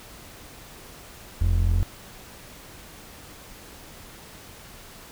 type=ring-modulated tone; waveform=triangle; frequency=63.3 Hz; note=B1; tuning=43 cents sharp; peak=-13 dBFS; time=1.41-1.83 s; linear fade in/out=0 ms; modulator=22.1 Hz; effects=pink hiss -45 dBFS RMS until 5.11 s